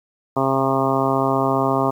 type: harmonic tone with a mistuned harmonic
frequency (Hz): 134.7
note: C#3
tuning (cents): -49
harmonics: 1 / 2 / 3 / 4 / 5 / 6 / 7 / 8 / 9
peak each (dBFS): -26 / -23 / -24 / -27 / -23 / -27 / -26 / -25 / -27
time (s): 0.36-1.91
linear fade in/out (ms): 10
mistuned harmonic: 1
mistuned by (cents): -17
effects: 8-bit